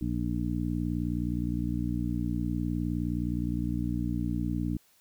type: harmonic tone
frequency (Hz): 59.5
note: A#1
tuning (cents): +36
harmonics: 1 / 2 / 3 / 4 / 5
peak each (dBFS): -34 / -34 / -34 / -34 / -34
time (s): 0.01-4.77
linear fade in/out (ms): 5
effects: white hiss -64 dBFS RMS until 5 s